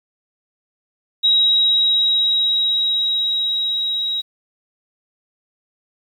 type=tone with level ramp; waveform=sine; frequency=3829 Hz; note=A#7; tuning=46 cents sharp; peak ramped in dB=-11 to -19 dBFS; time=1.23-4.22 s; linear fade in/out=20 ms; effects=8-bit